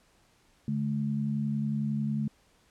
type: tone pair together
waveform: sine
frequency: 143.35 / 214.4 Hz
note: D3 / A3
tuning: -42 / -45 cents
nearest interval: perfect fifth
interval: 697 cents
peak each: -31 / -29 dBFS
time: 0.68-2.28 s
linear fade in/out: 2 ms
effects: pink hiss -65 dBFS RMS until 2.7 s + low-pass 10000 Hz 12 dB/octave